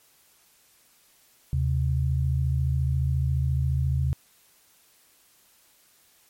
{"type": "tone pair together", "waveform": "sine", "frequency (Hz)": [77.78, 132.13], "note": ["D#2", "C3"], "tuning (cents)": [0, 17], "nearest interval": "major sixth", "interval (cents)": 917, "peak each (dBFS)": -24, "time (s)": [1.53, 4.13], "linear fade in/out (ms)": 0, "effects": ["white hiss -60 dBFS RMS until 6.29 s", "MP3 64 kbps"]}